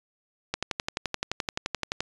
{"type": "click train", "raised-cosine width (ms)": 0.2, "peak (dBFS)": -10, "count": 18, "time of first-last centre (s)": [0.54, 2.006], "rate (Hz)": 11.6, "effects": ["resampled to 22050 Hz"]}